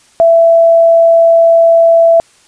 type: tone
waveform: sine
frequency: 666 Hz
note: E5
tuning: 18 cents sharp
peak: -3 dBFS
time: 0.2-2.2 s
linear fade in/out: 0 ms
effects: white hiss -47 dBFS RMS until 2.47 s + resampled to 22050 Hz

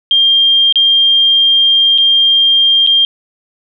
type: tone with dropouts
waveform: sine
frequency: 3199 Hz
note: G7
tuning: 34 cents sharp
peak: -6 dBFS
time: 0.11-3.05 s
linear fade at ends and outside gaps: 1 ms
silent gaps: 0.725-0.757 / 1.978-1.983 / 2.865-2.872 s
effects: none

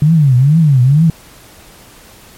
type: tone with vibrato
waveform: sine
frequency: 143.1 Hz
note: D3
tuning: 45 cents flat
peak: -5 dBFS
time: 0.02-1.1 s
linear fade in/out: 2 ms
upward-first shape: triangle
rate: 2.2 Hz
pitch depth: 290 cents each way
effects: pink hiss -40 dBFS RMS until 2.37 s + MP3 64 kbps

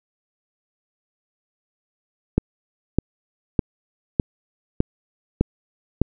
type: click train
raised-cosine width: 3 ms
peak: -3 dBFS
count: 7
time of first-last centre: 2.38-6.016 s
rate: 1.65 Hz
effects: none

